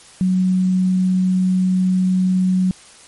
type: tone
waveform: sine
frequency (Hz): 185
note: F#3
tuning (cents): 0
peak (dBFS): -13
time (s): 0.21-2.71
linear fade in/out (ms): 0
effects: white hiss -44 dBFS RMS until 3.07 s + MP3 48 kbps